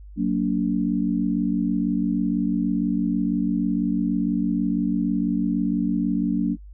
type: chord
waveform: sine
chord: Gb augmented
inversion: none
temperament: just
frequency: 185 / 231.2 / 289.1 Hz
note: Gb3 / Bb3 / D4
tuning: 0 / -14 / -27 cents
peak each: -24 dBFS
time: 0.16-6.57 s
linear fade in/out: 50 ms
effects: noise-tail reverb RT60 0.1 s tail -26 dB re dry + added 50 Hz sine -39 dBFS peak until 6.73 s